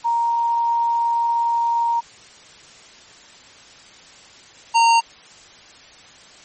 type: tone pair in turn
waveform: sine / square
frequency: 934 / 922.2 Hz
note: A#5 / A#5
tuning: +3 / -19 cents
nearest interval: unison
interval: 22 cents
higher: first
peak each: -16 / -12 dBFS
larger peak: second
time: 0.04-2.01 / 4.74-5.01 s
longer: first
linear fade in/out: 20 ms
effects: white hiss -45 dBFS RMS until 6.44 s + MP3 32 kbps